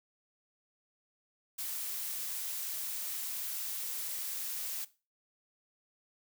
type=noise; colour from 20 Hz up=blue; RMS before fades=-38 dBFS; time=1.58-4.85 s; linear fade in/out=10 ms; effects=noise-tail reverb RT60 0.3 s tail -17 dB re dry